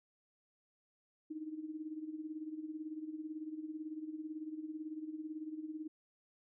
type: tone with tremolo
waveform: sine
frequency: 311.1 Hz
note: D#4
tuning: in tune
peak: -38 dBFS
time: 1.3-5.88 s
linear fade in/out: 10 ms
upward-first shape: sine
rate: 18 Hz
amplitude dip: 70%
effects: none